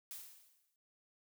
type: noise with exponential decay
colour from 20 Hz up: blue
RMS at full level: -45 dBFS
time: 0.11-0.76 s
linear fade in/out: 1 ms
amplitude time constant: 140 ms
effects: none